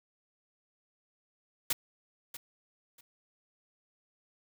white noise with echo, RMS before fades -29 dBFS, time 1.7-1.73 s, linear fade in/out 5 ms, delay 640 ms, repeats 2, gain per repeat -14 dB, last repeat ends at 3.01 s, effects none

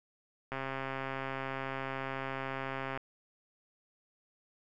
click train, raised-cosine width 0.5 ms, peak -22 dBFS, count 330, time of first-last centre 0.52-2.975 s, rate 134 Hz, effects none

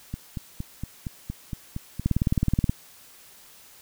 two click trains, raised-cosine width 5 ms, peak -9 / -18 dBFS, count 13 / 9, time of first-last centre 2.06-2.695 / 0.14-1.996 s, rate 18.9 / 4.31 Hz, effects white hiss -51 dBFS RMS until 3.81 s

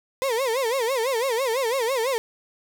35% pulse tone with vibrato, 493.9 Hz, B4, in tune, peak -20 dBFS, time 0.22-2.18 s, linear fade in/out 0 ms, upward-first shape sine, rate 6 Hz, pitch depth 190 cents each way, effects none

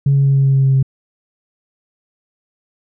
sine tone with pitch steps, 139.3 / 138.5 / 137.7 / 136.91 / 136.12 / 135.33 / 134.55 / 133.78 Hz, C#3 / C#3 / C#3 / C#3 / C#3 / C#3 / C3 / C3, +9 / -1 / -11 / -21 / -31 / -41 / +49 / +39 cents, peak -8 dBFS, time 0.06-0.828 s, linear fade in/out 5 ms, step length 96 ms, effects tanh soft clip ceiling -6 dBFS

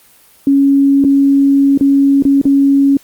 sine tone with dropouts, 277.2 Hz, C#4, in tune, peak -6 dBFS, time 0.47-2.97 s, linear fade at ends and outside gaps 2 ms, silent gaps 1.041-1.047 / 1.776-1.809 / 2.224-2.251 / 2.415-2.453 s, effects white hiss -46 dBFS RMS until 3.03 s + Opus 32 kbps

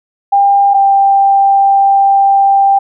sine tone pair in turn, 799 / 789.4 Hz, G5 / G5, +33 / +12 cents, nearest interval unison, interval 21 cents, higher first, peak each -5 dBFS, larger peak neither, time 0.32-0.74 / 0.74-2.79 s, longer second, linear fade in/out 10 ms, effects none

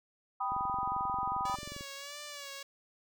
sine chord, G augmented, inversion none, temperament equal, 784 / 987.8 / 1244.5 Hz, G5 / B5 / D#6, 0 / 0 / 0 cents, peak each -36 / -35 / -35 dBFS, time 0.4-1.56 s, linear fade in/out 10 ms
click train, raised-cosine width 3 ms, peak -33 dBFS, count 30, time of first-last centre 0.52-1.809 s, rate 22.5 Hz
5% pulse tone with vibrato, 571 Hz, D5, 49 cents flat, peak -31 dBFS, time 1.45-2.63 s, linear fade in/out 5 ms, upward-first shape sine, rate 1.6 Hz, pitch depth 59 cents each way
effects none

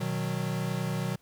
square chord, B major, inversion none, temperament equal, 123.47 / 155.56 / 185 Hz, B2 / D#3 / F#3, 0 / 0 / 0 cents, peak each -34 dBFS, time 0-1.16 s, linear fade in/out 10 ms, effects pink hiss -66 dBFS RMS until 1.21 s

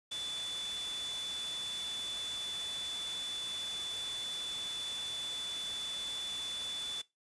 sine tone in noise, 3480 Hz, A7, 20 cents flat, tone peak -37 dBFS, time 0.11-7.02 s, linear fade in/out 10 ms, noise white, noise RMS -44 dBFS, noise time 0.11-7.02 s, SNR +4 dB, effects noise-tail reverb RT60 0.2 s tail -19 dB re dry + resampled to 22050 Hz

